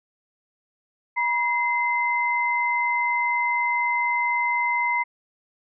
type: tone pair together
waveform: sine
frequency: 964.1 / 2066 Hz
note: B5 / C7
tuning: -42 / -22 cents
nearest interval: octave + minor second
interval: 1320 cents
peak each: -23 dBFS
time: 1.16-5.04 s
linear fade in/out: 20 ms
effects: none